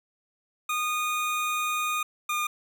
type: tone pair in turn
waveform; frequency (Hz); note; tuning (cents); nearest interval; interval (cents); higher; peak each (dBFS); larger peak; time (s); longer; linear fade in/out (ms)
25% pulse; 1230 / 1214.5; D#6 / D#6; -20 / -42; unison; 22; first; -22; neither; 0.69-2.03 / 2.29-2.47; first; 5
effects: none